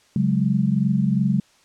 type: chord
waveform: sine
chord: C# suspended fourth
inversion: none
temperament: equal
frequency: 138.59 / 185 / 207.7 Hz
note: C#3 / F#3 / G#3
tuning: 0 / 0 / 0 cents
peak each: -22 / -21 / -21 dBFS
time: 0.16-1.4 s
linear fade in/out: 2 ms
effects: white hiss -57 dBFS RMS until 1.64 s + low-pass 7000 Hz 12 dB/octave